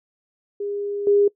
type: tone with level steps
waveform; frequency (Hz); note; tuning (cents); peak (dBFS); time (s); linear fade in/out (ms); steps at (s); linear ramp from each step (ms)
sine; 406.5; G#4; -37; -24 / -13; 0.6-1.28; 5; 1.07; 2
effects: noise-tail reverb RT60 0.1 s tail -22 dB re dry